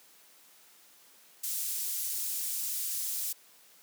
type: high-pass noise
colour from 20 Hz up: pink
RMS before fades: -34 dBFS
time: 1.43-3.33 s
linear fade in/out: 10 ms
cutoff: 8400 Hz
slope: 12 dB/octave
effects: white hiss -59 dBFS RMS until 3.82 s + high-pass 200 Hz 12 dB/octave